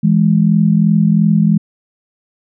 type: tone pair together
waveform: sine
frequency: 165.1 / 208 Hz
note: E3 / G#3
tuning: +3 / +3 cents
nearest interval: major third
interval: 400 cents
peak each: -11 dBFS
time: 0.03-1.58 s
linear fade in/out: 10 ms
effects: none